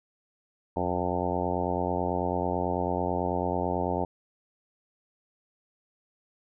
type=harmonic tone with a mistuned harmonic; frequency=89.1 Hz; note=F2; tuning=35 cents sharp; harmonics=1 / 2 / 3 / 4 / 5 / 6 / 7 / 8 / 9 / 10; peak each=-35 / -35 / -35 / -35 / -35 / -35 / -35 / -35 / -35 / -35 dBFS; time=0.76-4.05 s; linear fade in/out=5 ms; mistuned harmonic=1; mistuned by=-130 cents; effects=none